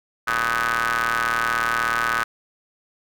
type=ring-modulated tone; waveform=sawtooth; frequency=116.54 Hz; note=A#2; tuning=in tune; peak=-13 dBFS; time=0.27-2.24 s; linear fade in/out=10 ms; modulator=1380 Hz; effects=none